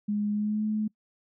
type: tone with pitch glide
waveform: sine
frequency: 207.7 to 214.3 Hz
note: G#3 to A3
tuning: 0 to -45 cents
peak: -25 dBFS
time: 0.08-0.88 s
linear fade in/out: 10 ms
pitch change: +55 cents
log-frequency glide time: 0.31-0.64 s
effects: noise-tail reverb RT60 0.1 s tail -24 dB re dry